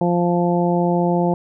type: harmonic tone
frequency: 174.5 Hz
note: F3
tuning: 1 cent flat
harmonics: 1 / 2 / 3 / 4 / 5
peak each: -18 / -21 / -23 / -24 / -25 dBFS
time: 0.01-1.34 s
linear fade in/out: 2 ms
effects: none